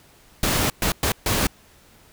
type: noise bursts at uneven times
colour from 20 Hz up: pink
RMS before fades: -21 dBFS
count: 4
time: 0.43-0.7 / 0.82-0.92 / 1.03-1.12 / 1.26-1.47 s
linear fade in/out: 2 ms
effects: pink hiss -53 dBFS RMS until 2.12 s